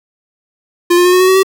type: tone with pitch steps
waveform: square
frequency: 349.2 / 354.7 / 360.3 / 365.9 / 371.7 / 377.5 / 383.5 Hz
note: F4 / F4 / F#4 / F#4 / F#4 / F#4 / G4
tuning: 0 / +27 / -46 / -19 / +8 / +35 / -38 cents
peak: -7 dBFS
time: 0.9-1.432 s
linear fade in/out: 10 ms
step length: 76 ms
effects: none